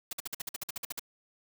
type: noise bursts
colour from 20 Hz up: white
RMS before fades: -36 dBFS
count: 13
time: 0.11-0.995 s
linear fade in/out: 5 ms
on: 21 ms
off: 51 ms
effects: none